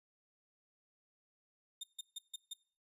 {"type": "tone bursts", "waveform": "sawtooth", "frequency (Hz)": 3648, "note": "A#7", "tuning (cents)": -38, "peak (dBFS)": -38, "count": 5, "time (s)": [1.81, 2.535], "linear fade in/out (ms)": 5, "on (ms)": 25, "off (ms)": 150, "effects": ["noise-tail reverb RT60 0.4 s tail -19 dB re dry", "resampled to 32000 Hz"]}